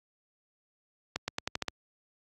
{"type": "accelerating click train", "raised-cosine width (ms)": 0.2, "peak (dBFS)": -13, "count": 7, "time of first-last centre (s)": [1.16, 1.683], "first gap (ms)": 120, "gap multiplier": 0.87, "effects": ["high-pass 60 Hz 12 dB/octave", "Opus 48 kbps"]}